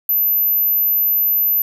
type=tone; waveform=sine; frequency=12090 Hz; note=F#9; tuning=36 cents sharp; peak=-13 dBFS; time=0.09-1.62 s; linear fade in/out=2 ms; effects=none